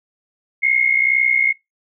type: tone pair together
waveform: sine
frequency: 2121 / 2183 Hz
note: C7 / C#7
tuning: +23 / -27 cents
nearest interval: unison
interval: 50 cents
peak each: -16 dBFS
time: 0.62-1.53 s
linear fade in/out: 20 ms
effects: noise-tail reverb RT60 0.2 s tail -25 dB re dry